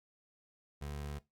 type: tone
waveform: 25% pulse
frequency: 72.6 Hz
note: D2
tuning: 19 cents flat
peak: -36 dBFS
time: 0.81-1.19 s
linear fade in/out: 10 ms
effects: noise-tail reverb RT60 0.2 s tail -20 dB re dry + AAC 64 kbps